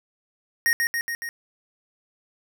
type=tone with echo; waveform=square; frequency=1864.7 Hz; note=A#6; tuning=in tune; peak=-18 dBFS; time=0.66-0.73 s; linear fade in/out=0 ms; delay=140 ms; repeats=4; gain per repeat=-3 dB; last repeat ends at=1.29 s; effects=none